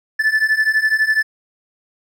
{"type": "beating tone pair", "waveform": "triangle", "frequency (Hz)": [1741, 1753], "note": ["A6", "A6"], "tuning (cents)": [-19, -7], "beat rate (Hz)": 12, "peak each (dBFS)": [-16, -14], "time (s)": [0.19, 1.23], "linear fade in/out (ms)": 10, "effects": []}